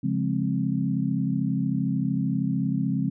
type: chord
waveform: sine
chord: Db major seventh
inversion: none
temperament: equal with one note detuned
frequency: 138.59 / 174.61 / 207.7 / 264.1 Hz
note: Db3 / F3 / Ab3 / C4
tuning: 0 / 0 / 0 / +16 cents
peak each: -28 dBFS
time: 0.03-3.1 s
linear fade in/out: 10 ms
effects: none